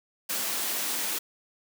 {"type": "high-pass noise", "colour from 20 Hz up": "white", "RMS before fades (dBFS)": -30, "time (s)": [0.29, 1.19], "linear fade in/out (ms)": 10, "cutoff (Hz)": 180, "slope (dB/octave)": 48, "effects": []}